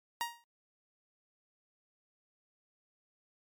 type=tone with exponential decay; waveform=sawtooth; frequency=941 Hz; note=A#5; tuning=16 cents sharp; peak=-26 dBFS; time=0.21-0.44 s; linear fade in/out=0 ms; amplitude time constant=49 ms; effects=MP3 96 kbps